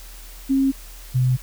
sine tone pair in turn, 270 / 127.42 Hz, C#4 / C3, -45 / -45 cents, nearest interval octave + minor second, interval 1300 cents, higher first, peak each -15 dBFS, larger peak neither, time 0.49-0.72 / 1.14-1.37 s, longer neither, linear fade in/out 20 ms, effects added 40 Hz sine -38 dBFS peak until 1.42 s + white hiss -44 dBFS RMS until 1.42 s

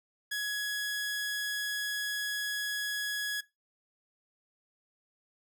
sawtooth tone, 1676 Hz, G#6, 15 cents sharp, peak -28 dBFS, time 0.31-3.41 s, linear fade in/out 10 ms, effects noise-tail reverb RT60 0.2 s tail -18 dB re dry

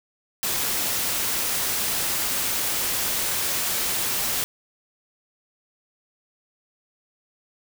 white noise, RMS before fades -25 dBFS, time 0.43-4.44 s, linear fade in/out 0 ms, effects none

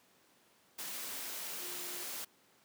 sine tone in noise, 355.7 Hz, F4, 32 cents sharp, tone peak -52 dBFS, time 1.59-2.04 s, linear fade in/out 10 ms, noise white, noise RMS -42 dBFS, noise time 0.78-2.25 s, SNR -13 dB, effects pink hiss -67 dBFS RMS until 2.64 s + high-pass 200 Hz 12 dB/octave

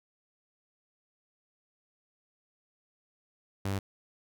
sawtooth tone, 98 Hz, G2, in tune, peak -26 dBFS, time 3.65-3.79 s, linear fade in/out 5 ms, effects none

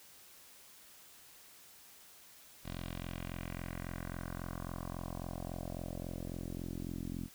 10% pulse tone with low-pass filter sweep, 43.66 Hz, F1, in tune, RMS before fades -42 dBFS, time 2.63-7.29 s, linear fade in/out 50 ms, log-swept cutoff 4100 to 260 Hz, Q 2.1, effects white hiss -58 dBFS RMS until 7.34 s

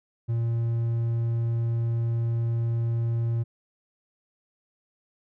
triangle tone, 116.1 Hz, A#2, 7 cents flat, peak -21 dBFS, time 0.28-3.44 s, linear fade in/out 20 ms, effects none

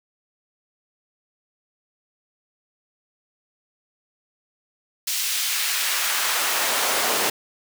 pink noise with high-pass filter sweep, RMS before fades -23 dBFS, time 5.07-7.3 s, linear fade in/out 5 ms, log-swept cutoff 3600 to 410 Hz, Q 0.81, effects none

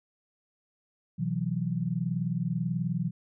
sine chord, B suspended fourth, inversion none, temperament equal with one note detuned, 126.36 / 164.81 / 185 Hz, B2 / E3 / F#3, +40 / 0 / 0 cents, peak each -33 / -30 / -32 dBFS, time 1.18-3.11 s, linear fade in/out 20 ms, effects none

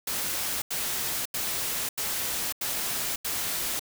white noise bursts, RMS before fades -30 dBFS, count 6, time 0.07-3.795 s, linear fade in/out 5 ms, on 550 ms, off 85 ms, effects none

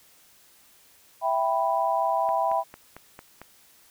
sine chord, E minor, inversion none, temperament equal, 659.3 / 784 / 987.8 Hz, E5 / G5 / B5, 0 / 0 / 0 cents, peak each -26 dBFS, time 1.21-2.64 s, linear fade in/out 50 ms
click train, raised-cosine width 0.5 ms, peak -26 dBFS, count 6, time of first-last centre 2.29-3.416 s, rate 4.44 Hz
effects white hiss -57 dBFS RMS until 3.9 s

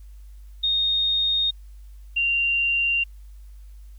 sine tone pair in turn, 3700 / 2772 Hz, A#7 / F7, -14 / -14 cents, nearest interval perfect fourth, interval 500 cents, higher first, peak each -19 dBFS, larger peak neither, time 0.63-1.51 / 2.16-3.04 s, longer neither, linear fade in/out 10 ms, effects added 50 Hz sine -40 dBFS peak until 3.98 s + white hiss -64 dBFS RMS until 3.98 s

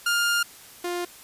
sawtooth tone pair in turn, 1407 / 351.8 Hz, F6 / F4, +12 / +13 cents, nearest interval 2 octaves, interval 2399 cents, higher first, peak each -17 / -23 dBFS, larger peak first, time 0.06-0.43 / 0.84-1.05 s, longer first, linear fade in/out 5 ms, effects white hiss -47 dBFS RMS until 1.23 s + resampled to 32000 Hz

